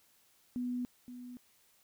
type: tone with echo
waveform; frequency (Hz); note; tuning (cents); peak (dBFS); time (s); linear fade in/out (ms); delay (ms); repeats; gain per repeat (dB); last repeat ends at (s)
sine; 246.9; B3; 0; -33; 0.56-0.85; 0; 520; 1; -11; 1.37
effects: white hiss -68 dBFS RMS until 1.83 s